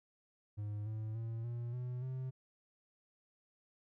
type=tone with pitch steps; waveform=triangle; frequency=104.3 / 108.98 / 113.87 / 118.98 / 124.32 / 129.9 Hz; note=G#2 / A2 / A#2 / A#2 / B2 / C3; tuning=+8 / -16 / -40 / +36 / +12 / -12 cents; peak=-36 dBFS; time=0.57-2.31 s; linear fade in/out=20 ms; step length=290 ms; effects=none